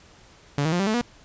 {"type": "tone with pitch steps", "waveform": "sawtooth", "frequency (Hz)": [143.2, 158.89, 176.3, 195.62, 217.1, 240.8], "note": ["D3", "D#3", "F3", "G3", "A3", "B3"], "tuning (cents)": [-43, 37, 17, -3, -23, -44], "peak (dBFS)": -17, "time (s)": [0.58, 1.012], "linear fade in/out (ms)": 0, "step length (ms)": 72, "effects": ["pink hiss -52 dBFS RMS until 1.24 s", "resampled to 16000 Hz"]}